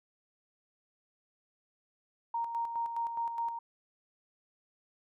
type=tone with tremolo; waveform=sine; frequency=930 Hz; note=A#5; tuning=4 cents flat; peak=-30 dBFS; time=2.34-3.59 s; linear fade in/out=5 ms; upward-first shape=square; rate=4.8 Hz; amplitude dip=50%; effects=none